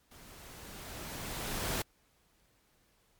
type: noise with level ramp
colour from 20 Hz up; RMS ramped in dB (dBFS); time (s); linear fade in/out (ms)
pink; -55 to -33; 0.11-1.82; 5
effects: pink hiss -70 dBFS RMS until 3.19 s + MP3 96 kbps